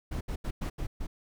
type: noise bursts at uneven times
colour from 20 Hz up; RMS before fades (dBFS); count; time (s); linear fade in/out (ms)
brown; -33; 6; 0.11-0.21 / 0.28-0.36 / 0.44-0.51 / 0.61-0.7 / 0.78-0.87 / 1-1.07; 10
effects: none